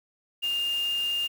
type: tone in noise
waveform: sine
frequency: 2813 Hz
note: F7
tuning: 12 cents sharp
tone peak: -25 dBFS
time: 0.42-1.28 s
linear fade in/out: 20 ms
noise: white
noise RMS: -43 dBFS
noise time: 0.42-1.28 s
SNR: +15 dB
effects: none